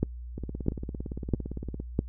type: two click trains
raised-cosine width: 3 ms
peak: -22 / -11 dBFS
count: 26 / 4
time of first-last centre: 0.38-1.8 / 0.03-1.991 s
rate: 17.6 / 1.53 Hz
effects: noise-tail reverb RT60 0.1 s tail -26 dB re dry + added 60 Hz sine -37 dBFS peak until 2.08 s